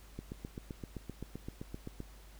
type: click train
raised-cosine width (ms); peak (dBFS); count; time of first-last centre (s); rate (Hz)
3; -28; 15; 0.19-2.003; 7.72
effects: added 50 Hz sine -53 dBFS peak until 2.39 s + pink hiss -60 dBFS RMS until 2.39 s